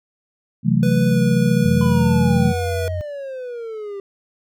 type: chord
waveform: sine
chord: F# half-diminished seventh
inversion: second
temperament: equal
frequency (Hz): 130.81 / 164.81 / 185 / 220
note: C3 / E3 / F#3 / A3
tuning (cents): 0 / 0 / 0 / 0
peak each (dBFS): -19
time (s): 0.63-2.54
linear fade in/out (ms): 50
type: tone with pitch glide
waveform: square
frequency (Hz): 493.9 to 484.6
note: B4 to B4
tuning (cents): 0 to -33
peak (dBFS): -24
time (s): 0.83-2.88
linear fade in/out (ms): 0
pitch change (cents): -33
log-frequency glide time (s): 1.08-1.21
type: tone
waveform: sine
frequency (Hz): 88.9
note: F2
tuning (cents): +31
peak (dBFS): -22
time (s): 1.65-3.01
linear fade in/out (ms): 0
type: exponential sweep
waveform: triangle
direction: down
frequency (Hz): 1020 to 392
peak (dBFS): -25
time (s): 1.81-4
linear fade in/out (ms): 2
effects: none